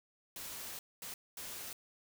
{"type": "noise bursts at uneven times", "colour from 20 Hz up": "white", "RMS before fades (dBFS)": -45, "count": 3, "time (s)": [[0.36, 0.79], [1.02, 1.14], [1.37, 1.73]], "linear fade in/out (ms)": 2, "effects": []}